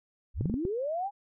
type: linear sweep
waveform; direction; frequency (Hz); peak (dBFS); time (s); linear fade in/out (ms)
sine; up; 36.02 to 830.6; -29; 0.34-1.11; 50
type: clicks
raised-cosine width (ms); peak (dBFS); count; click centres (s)
3; -20; 5; 0.41 / 0.457 / 0.498 / 0.541 / 0.652
effects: none